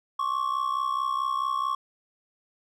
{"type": "ring-modulated tone", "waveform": "triangle", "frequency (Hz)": 1108.7, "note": "C#6", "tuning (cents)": 0, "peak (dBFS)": -20, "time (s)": [0.19, 1.75], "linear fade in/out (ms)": 5, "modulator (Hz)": 32.3, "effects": []}